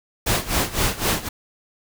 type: noise with tremolo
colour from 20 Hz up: pink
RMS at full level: -19 dBFS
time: 0.26-1.29 s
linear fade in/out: 10 ms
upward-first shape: sine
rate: 3.9 Hz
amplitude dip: 85%
effects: none